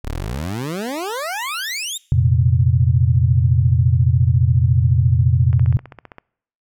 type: exponential sweep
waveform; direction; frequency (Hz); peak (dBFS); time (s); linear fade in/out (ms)
20% pulse; up; 30.87 to 3831; -18; 0.04-1.98; 10
type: chord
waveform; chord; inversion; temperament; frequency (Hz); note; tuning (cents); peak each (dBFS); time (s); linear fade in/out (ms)
sine; F suspended fourth; none; equal; 87.31 / 116.54 / 130.81; F2 / Bb2 / C3; 0 / 0 / 0; -16; 2.12-5.77; 0
type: click train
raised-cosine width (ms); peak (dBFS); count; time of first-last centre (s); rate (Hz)
0.5; -21; 11; 5.53-6.184; 15.3
effects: noise-tail reverb RT60 0.7 s tail -25 dB re dry